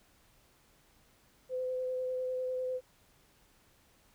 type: tone with vibrato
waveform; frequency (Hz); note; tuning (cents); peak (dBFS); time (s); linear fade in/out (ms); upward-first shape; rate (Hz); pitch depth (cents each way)
sine; 510; C5; -44; -32; 1.49-2.81; 50; sine; 10; 12
effects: pink hiss -66 dBFS RMS until 4.14 s